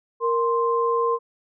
sine tone pair together, 466.2 / 1046.6 Hz, A#4 / C6, 0 / 0 cents, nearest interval octave + major second, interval 1400 cents, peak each -21 / -22 dBFS, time 0.2-1.19 s, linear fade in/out 50 ms, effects none

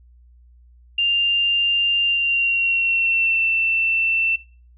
sine tone with pitch glide, 2794 to 2680 Hz, F7 to E7, 0 to +28 cents, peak -16 dBFS, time 0.98-4.36 s, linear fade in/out 5 ms, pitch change -72 cents, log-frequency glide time 2.03-3.45 s, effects noise-tail reverb RT60 0.4 s tail -23 dB re dry + added 60 Hz sine -47 dBFS peak until 4.77 s

